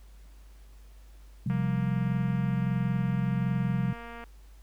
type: chord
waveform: sine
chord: C suspended fourth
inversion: none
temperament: equal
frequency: 130.81 / 174.61 / 196 Hz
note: C3 / F3 / G3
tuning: 0 / 0 / 0 cents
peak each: -28 / -30 / -31 dBFS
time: 1.46-3.93 s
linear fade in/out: 5 ms
type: click train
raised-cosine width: 0.5 ms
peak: -29 dBFS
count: 642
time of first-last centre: 1.5-4.239 s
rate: 234 Hz
effects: added 50 Hz sine -48 dBFS peak until 4.62 s + pink hiss -63 dBFS RMS until 4.62 s